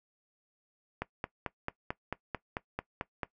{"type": "click train", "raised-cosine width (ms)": 0.5, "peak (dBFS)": -18, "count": 11, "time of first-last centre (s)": [1.02, 3.232], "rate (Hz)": 4.52, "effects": ["noise-tail reverb RT60 0.1 s tail -19 dB re dry"]}